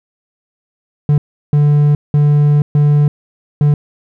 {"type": "tone bursts at uneven times", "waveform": "triangle", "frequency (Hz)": 146.83, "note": "D3", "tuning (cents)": 0, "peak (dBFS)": -5, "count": 5, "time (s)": [[1.09, 1.18], [1.53, 1.95], [2.14, 2.62], [2.75, 3.08], [3.61, 3.74]], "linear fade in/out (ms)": 2, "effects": []}